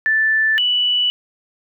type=tone pair in turn; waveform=sine; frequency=1760 / 2960 Hz; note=A6 / F#7; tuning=0 / 0 cents; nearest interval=major sixth; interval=900 cents; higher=second; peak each=-13 / -14 dBFS; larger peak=first; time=0.06-0.58 / 0.58-1.1 s; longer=neither; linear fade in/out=0 ms; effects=none